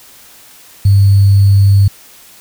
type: tone with sample-and-hold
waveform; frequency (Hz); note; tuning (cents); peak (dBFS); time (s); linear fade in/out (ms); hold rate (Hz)
sine; 99; G2; +18; -4; 0.85-1.88; 5; 4410
effects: white hiss -40 dBFS RMS until 2.4 s